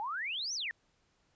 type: exponential two-way sweep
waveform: sine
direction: up then down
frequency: 807 to 6272 to 1721 Hz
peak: -34 dBFS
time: 0-0.71 s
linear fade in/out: 0 ms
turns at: 0.54 s
effects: pink hiss -73 dBFS RMS until 1.35 s + resampled to 16000 Hz